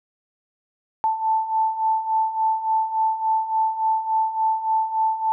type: beating tone pair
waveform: sine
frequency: 880 / 883.5 Hz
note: A5 / A5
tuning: 0 / +7 cents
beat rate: 3.5 Hz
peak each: -25 / -20 dBFS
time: 1.04-5.32 s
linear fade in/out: 0 ms
effects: none